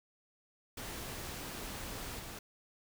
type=noise with level steps; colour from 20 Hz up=pink; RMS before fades=-43 / -46 dBFS; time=0.77-2.39 s; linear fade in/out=5 ms; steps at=2.19 s; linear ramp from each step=5 ms; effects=none